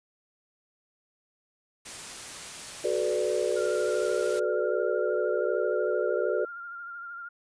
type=noise; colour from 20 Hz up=white; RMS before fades=-40 dBFS; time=1.85-4.4 s; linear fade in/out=10 ms
type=chord; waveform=sine; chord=B minor seventh; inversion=second; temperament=equal with one note detuned; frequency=370 / 431.2 / 493.9 / 587.3 Hz; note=F#4 / A4 / B4 / D5; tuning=0 / -35 / 0 / 0 cents; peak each=-30 dBFS; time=2.84-6.45 s; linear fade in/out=5 ms
type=tone with vibrato; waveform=sine; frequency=1396 Hz; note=F6; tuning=1 cent flat; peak=-37 dBFS; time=3.56-7.29 s; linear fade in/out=10 ms; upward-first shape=sine; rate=13 Hz; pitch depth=31 cents each way
effects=resampled to 22050 Hz